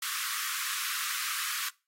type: high-pass noise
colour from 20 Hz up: pink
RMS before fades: -34 dBFS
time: 0.02-1.69 s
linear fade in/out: 5 ms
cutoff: 1100 Hz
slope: 96 dB/octave
effects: noise-tail reverb RT60 0.3 s tail -22 dB re dry + AAC 48 kbps